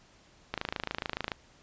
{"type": "click train", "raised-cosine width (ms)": 0.3, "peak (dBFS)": -15, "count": 22, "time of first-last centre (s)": [0.54, 1.318], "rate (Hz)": 27, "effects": ["pink hiss -60 dBFS RMS until 1.62 s", "resampled to 16000 Hz"]}